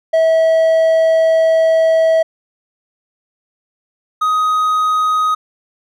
triangle tone pair in turn, 648 / 1254 Hz, E5 / D#6, -30 / +13 cents, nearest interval major seventh, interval 1143 cents, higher second, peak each -7 / -10 dBFS, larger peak first, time 0.13-2.23 / 4.21-5.35 s, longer first, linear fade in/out 10 ms, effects none

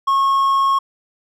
triangle tone, 1091 Hz, C#6, 28 cents flat, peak -11 dBFS, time 0.07-0.79 s, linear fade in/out 10 ms, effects none

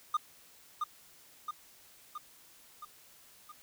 triangle tone with echo, 1218 Hz, D#6, 37 cents flat, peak -24 dBFS, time 0.14-0.17 s, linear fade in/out 5 ms, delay 670 ms, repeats 5, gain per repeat -4 dB, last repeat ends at 3.52 s, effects white hiss -59 dBFS RMS until 3.62 s

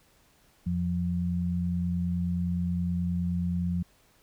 sine tone pair together, 86.1 / 175.62 Hz, F2 / F3, -24 / +10 cents, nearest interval octave, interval 1234 cents, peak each -31 / -27 dBFS, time 0.66-3.83 s, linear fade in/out 10 ms, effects pink hiss -63 dBFS RMS until 4.22 s

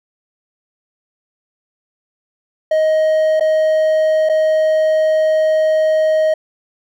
triangle tone with dropouts, 627 Hz, D#5, 13 cents sharp, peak -9 dBFS, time 2.71-6.34 s, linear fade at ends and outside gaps 5 ms, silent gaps 3.398-3.407 / 4.29-4.295 s, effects none

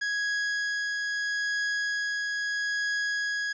45% pulse tone with tremolo, 1661.2 Hz, G#6, in tune, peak -26 dBFS, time 0.01-3.53 s, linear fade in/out 10 ms, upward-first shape triangle, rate 0.77 Hz, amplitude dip 25%, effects resampled to 16000 Hz + 10-bit

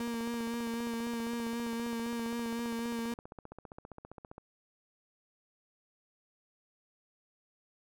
35% pulse tone with vibrato, 233.1 Hz, A#3, in tune, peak -32 dBFS, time 0-3.14 s, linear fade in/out 2 ms, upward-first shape sine, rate 3.9 Hz, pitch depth 22 cents each way
click train, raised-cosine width 1 ms, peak -32 dBFS, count 67, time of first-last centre 0.01-4.381 s, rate 15.1 Hz
effects none

